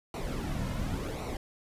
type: noise with flanger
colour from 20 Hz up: brown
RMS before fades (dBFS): -34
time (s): 0.14-1.37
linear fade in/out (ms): 2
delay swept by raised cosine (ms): 0.6 to 2.6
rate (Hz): 0.91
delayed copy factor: -0.6
effects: resampled to 32000 Hz